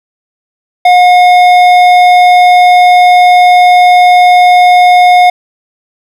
triangle tone with hard clipping, 720 Hz, F#5, 47 cents flat, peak -3 dBFS, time 0.85-5.3 s, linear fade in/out 5 ms, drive 14 dB, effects none

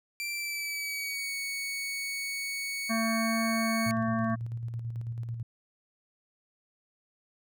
sawtooth tone with pitch glide, 2349 to 2225 Hz, D7 to C#7, 0 to +6 cents, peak -29 dBFS, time 0.2-3.91 s, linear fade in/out 0 ms, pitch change -94 cents, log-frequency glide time 0.31-1.34 s
harmonic tone, 225.2 Hz, A3, 40 cents sharp, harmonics 1 / 3 / 5 / 7 / 8, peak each -28 / -34 / -35 / -40 / -43 dBFS, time 2.89-4.36 s, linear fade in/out 20 ms
sine tone with tremolo, 116.3 Hz, A#2, 4 cents flat, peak -31 dBFS, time 3.86-5.43 s, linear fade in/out 5 ms, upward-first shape square, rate 9.1 Hz, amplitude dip 40%
effects none

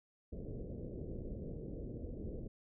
pink low-pass noise, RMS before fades -44 dBFS, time 0.32-2.48 s, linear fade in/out 10 ms, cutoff 540 Hz, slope 48 dB/octave, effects none

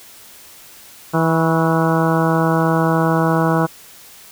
harmonic tone with a mistuned harmonic, 163.1 Hz, E3, 18 cents flat, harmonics 1 / 2 / 3 / 4 / 5 / 6 / 7 / 8 / 9, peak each -17 / -20 / -22 / -23 / -24 / -25 / -25 / -26 / -27 dBFS, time 1.13-3.67 s, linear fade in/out 20 ms, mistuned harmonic 7, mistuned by -52 cents, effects white hiss -42 dBFS RMS until 4.31 s

